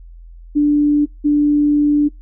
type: tone pair in turn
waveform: sine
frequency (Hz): 293.7 / 293.7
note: D4 / D4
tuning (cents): 0 / 0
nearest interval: unison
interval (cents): 0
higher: neither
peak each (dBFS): -10 / -10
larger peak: neither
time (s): 0.55-1.06 / 1.24-2.09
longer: second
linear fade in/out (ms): 20
effects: noise-tail reverb RT60 0.2 s tail -26 dB re dry + added 42 Hz sine -35 dBFS peak until 2.21 s